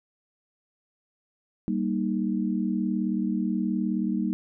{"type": "chord", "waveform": "sine", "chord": "Eb major", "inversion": "first", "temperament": "just", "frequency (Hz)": [194.45, 233.3, 311.1], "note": ["G3", "Bb3", "Eb4"], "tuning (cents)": [-14, 2, 0], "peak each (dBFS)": [-27, -28, -30], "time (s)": [1.68, 4.33], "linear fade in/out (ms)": 0, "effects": []}